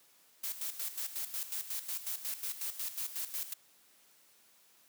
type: noise with tremolo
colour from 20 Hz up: blue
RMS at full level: -37 dBFS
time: 0.43-3.54 s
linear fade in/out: 10 ms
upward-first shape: square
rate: 5.5 Hz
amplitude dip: 70%
effects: white hiss -65 dBFS RMS until 4.88 s + high-pass 150 Hz 12 dB/octave